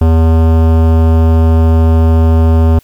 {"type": "tone with hard clipping", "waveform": "sine", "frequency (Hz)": 81.2, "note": "E2", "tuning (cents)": -26, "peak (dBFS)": -7, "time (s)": [0.01, 2.79], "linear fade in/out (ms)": 5, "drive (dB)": 18, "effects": ["white hiss -48 dBFS RMS until 2.83 s"]}